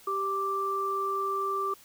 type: tone pair together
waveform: sine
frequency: 392 / 1174.7 Hz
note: G4 / D6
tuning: 0 / 0 cents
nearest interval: octave + perfect fifth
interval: 1900 cents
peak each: -33 / -28 dBFS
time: 0.07-1.74 s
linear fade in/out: 5 ms
effects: white hiss -55 dBFS RMS until 1.84 s